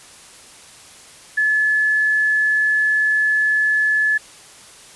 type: tone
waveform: sine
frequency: 1721 Hz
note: A6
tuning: 39 cents flat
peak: -14 dBFS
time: 1.37-4.18 s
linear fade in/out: 10 ms
effects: white hiss -43 dBFS RMS until 4.95 s + resampled to 24000 Hz